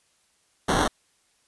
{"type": "noise with sample-and-hold", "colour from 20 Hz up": "white", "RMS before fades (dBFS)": -22, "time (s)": [0.68, 0.88], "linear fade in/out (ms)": 10, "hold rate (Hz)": 2450, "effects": ["white hiss -66 dBFS RMS until 1.47 s", "resampled to 24000 Hz"]}